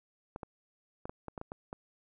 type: clicks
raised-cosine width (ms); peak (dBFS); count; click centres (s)
1; -26; 9; 0.361 / 0.432 / 1.055 / 1.095 / 1.283 / 1.378 / 1.414 / 1.519 / 1.729
effects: none